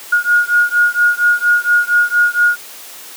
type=beating tone pair; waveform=sine; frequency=1434 / 1438.3 Hz; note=F6 / F#6; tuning=+45 / -49 cents; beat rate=4.3 Hz; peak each=-13 dBFS; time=0.12-2.57 s; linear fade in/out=10 ms; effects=white hiss -34 dBFS RMS until 3.16 s + high-pass 300 Hz 12 dB/octave